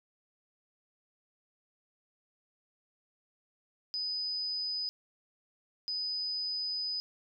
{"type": "tone bursts at uneven times", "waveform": "sine", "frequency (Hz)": 4994, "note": "D#8", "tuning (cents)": 6, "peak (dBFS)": -32, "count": 2, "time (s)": [[3.94, 4.89], [5.88, 7]], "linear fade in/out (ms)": 0, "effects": []}